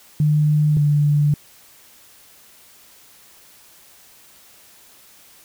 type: tone pair in turn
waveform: sine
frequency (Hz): 150.6 / 146.99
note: D3 / D3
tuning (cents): +44 / +2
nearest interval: unison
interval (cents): 42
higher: first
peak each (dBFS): -13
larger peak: neither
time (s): 0.2-0.77 / 0.77-1.34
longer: neither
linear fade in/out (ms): 2
effects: white hiss -49 dBFS RMS until 5.44 s